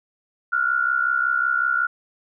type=tone pair together; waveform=sine; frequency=1386 / 1451.4 Hz; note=F6 / F#6; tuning=-14 / -34 cents; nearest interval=minor second; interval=80 cents; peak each=-21 dBFS; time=0.52-1.87 s; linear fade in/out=10 ms; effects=none